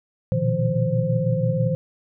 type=tone cluster; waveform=sine; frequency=117.4 / 123.5 / 153.1 / 170.9 / 522 Hz; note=A#2 / B2 / D#3 / F3 / C5; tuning=+13 / 0 / -28 / -37 / -4 cents; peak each=-25 dBFS; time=0.32-1.75 s; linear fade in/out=0 ms; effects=none